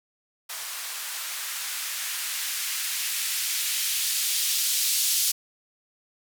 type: noise with band-pass filter sweep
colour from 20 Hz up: violet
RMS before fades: -28 dBFS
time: 0.49-5.32 s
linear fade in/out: 10 ms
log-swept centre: 960 to 4100 Hz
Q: 0.93
effects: none